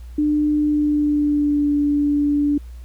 sine tone with pitch glide, 298.7 to 290.4 Hz, D4 to D4, +29 to -19 cents, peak -15 dBFS, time 0.18-2.58 s, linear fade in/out 5 ms, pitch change -48 cents, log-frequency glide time 0.59-1.73 s, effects added 60 Hz sine -33 dBFS peak until 2.84 s + pink hiss -55 dBFS RMS until 2.84 s

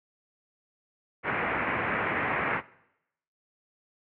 white low-pass noise, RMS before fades -29 dBFS, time 1.23-2.62 s, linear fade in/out 50 ms, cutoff 2300 Hz, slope 48 dB/octave, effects noise-tail reverb RT60 0.8 s tail -20 dB re dry + high-pass 100 Hz 12 dB/octave

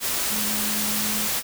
sine tone in noise, 211.7 Hz, G#3, 33 cents sharp, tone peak -31 dBFS, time 0.29-1.3 s, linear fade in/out 50 ms, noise white, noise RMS -25 dBFS, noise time 0-1.43 s, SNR -9 dB, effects none

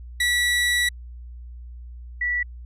30% pulse / sine tone pair in turn, 1950 / 1950 Hz, B6 / B6, -23 / -23 cents, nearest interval unison, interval 0 cents, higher neither, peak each -16 / -21 dBFS, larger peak first, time 0.2-0.89 / 2.21-2.43 s, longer first, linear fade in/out 5 ms, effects added 60 Hz sine -36 dBFS peak until 2.65 s + resampled to 32000 Hz

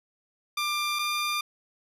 15% pulse tone pair in turn, 1190 / 1197.6 Hz, D6 / D6, +22 / +33 cents, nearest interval unison, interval 11 cents, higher second, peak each -20 dBFS, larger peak neither, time 0.57-0.99 / 0.99-1.41 s, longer neither, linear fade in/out 5 ms, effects low-pass 12000 Hz 12 dB/octave

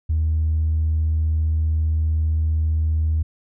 triangle tone with tanh clipping, 78.8 Hz, D#2, 23 cents sharp, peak -17 dBFS, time 0.09-3.23 s, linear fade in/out 10 ms, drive 5 dB, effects none

